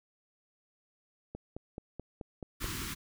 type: click train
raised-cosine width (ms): 2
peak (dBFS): -27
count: 7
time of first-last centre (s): 1.35-2.643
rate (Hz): 4.64
type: band-stop noise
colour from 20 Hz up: pink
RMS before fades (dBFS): -38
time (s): 2.6-2.95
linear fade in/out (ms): 20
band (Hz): 390 to 1000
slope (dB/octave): 48
effects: none